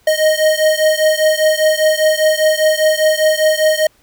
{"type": "beating tone pair", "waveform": "square", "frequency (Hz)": [620, 625], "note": ["D#5", "D#5"], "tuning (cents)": [-6, 8], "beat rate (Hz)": 5, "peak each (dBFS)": [-14, -15], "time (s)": [0.07, 3.87], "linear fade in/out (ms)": 5, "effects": ["pink hiss -54 dBFS RMS until 4.02 s"]}